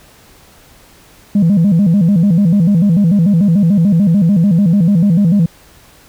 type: tone with vibrato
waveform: sine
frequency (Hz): 183.8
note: F#3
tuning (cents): -11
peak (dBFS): -5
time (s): 1.35-5.46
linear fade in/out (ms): 5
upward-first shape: square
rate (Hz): 6.8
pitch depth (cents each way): 180
effects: tanh soft clip ceiling -5 dBFS + pink hiss -44 dBFS RMS until 6.08 s